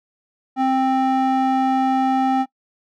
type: tone with band-pass filter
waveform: square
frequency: 263 Hz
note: C4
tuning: 9 cents sharp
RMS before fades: -18 dBFS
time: 0.56-2.46 s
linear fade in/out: 50 ms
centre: 630 Hz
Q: 2.5
effects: noise-tail reverb RT60 0.1 s tail -21 dB re dry